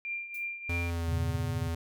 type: tone with tremolo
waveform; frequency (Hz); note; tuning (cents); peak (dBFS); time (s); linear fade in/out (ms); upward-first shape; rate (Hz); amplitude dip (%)
sine; 2383; D7; +25; -31; 0.05-0.9; 0; triangle; 3.2; 75
type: noise with exponential decay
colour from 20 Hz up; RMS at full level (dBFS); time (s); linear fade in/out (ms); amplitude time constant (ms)
violet; -45; 0.34-0.51; 5; 36
type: tone with pitch glide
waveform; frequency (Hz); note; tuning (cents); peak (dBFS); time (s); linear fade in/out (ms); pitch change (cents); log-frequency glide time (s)
square; 85.9 to 83.12; F2 to E2; -28 to +15; -31; 0.69-1.75; 5; -57; 0.84-1.09
type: chord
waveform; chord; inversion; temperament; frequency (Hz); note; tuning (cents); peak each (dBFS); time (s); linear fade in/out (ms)
sine; E diminished seventh; none; equal; 82.41 / 98 / 116.54 / 138.59; E2 / G2 / Bb2 / Db3; 0 / 0 / 0 / 0; -35; 1.08-1.68; 10
effects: none

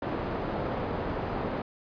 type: low-pass noise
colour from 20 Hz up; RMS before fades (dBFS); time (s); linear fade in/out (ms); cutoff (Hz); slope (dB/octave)
white; -32; 0.02-1.62; 5; 690; 12
effects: resampled to 11025 Hz

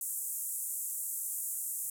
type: band-pass noise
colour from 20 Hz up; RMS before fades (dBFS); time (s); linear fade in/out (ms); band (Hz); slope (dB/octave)
pink; -37; 0.01-1.9; 2; 7600 to 15000; 48
effects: none

